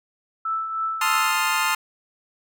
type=tone with tremolo; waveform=sine; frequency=1318.5 Hz; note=E6; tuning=in tune; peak=-21 dBFS; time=0.45-1.31 s; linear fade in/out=5 ms; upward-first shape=triangle; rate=3.2 Hz; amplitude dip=55%
type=chord; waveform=25% pulse; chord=F dominant seventh; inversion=first; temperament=equal; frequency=880 / 1046.5 / 1244.5 / 1396.9 Hz; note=A5 / C6 / Eb6 / F6; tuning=0 / 0 / 0 / 0 cents; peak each=-22 dBFS; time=1.01-1.75 s; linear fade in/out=5 ms
effects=none